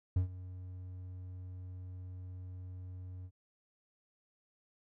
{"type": "tone with ADSR envelope", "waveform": "triangle", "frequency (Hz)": 91.6, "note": "F#2", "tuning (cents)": -17, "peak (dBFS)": -23, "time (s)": [0.16, 3.31], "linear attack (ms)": 5, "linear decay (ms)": 110, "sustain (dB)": -18, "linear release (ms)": 61, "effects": []}